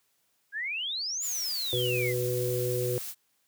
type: exponential two-way sweep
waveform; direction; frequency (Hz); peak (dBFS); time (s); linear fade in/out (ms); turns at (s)
sine; up then down; 1584 to 7210 to 1959; -30; 0.52-2.14; 50; 1.24
type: noise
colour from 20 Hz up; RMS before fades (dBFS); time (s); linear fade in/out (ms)
blue; -38; 1.2-3.15; 50
type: harmonic tone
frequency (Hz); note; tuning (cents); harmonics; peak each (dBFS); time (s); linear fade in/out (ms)
123.47; B2; 0; 1 / 3 / 4; -31 / -31 / -31; 1.73-2.98; 0
effects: white hiss -72 dBFS RMS until 3.47 s + high-pass 80 Hz 12 dB/octave